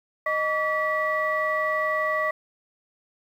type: tone cluster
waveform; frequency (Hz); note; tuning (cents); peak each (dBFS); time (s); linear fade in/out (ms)
sine; 620 / 1145 / 1952; D#5 / D6 / B6; -6 / -44 / -21; -26; 0.26-2.31; 5
effects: tanh soft clip ceiling -13 dBFS + 9-bit